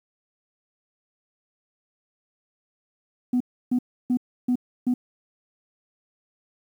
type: tone bursts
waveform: sine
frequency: 248.3 Hz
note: B3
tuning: 9 cents sharp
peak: -17 dBFS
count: 5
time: 3.33-4.94 s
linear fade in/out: 5 ms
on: 74 ms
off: 310 ms
effects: tanh soft clip ceiling -16 dBFS + 9-bit